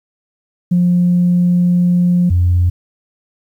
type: tone pair in turn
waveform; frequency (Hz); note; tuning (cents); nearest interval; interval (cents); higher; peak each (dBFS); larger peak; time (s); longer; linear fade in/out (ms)
sine; 176.8 / 88.4; F3 / F2; +22 / +22; octave; 1200; first; -8; neither; 0.71-2.3 / 2.3-2.7; first; 10
effects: tanh soft clip ceiling -5 dBFS + 8-bit

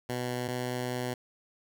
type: tone pair in turn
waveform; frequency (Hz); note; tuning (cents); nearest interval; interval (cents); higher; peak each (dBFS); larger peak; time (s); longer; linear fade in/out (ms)
10% pulse; 124 / 124.72; B2 / B2; +7 / +17; unison; 10; second; -23; neither; 0.09-0.48 / 0.48-1.14; second; 5
effects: none

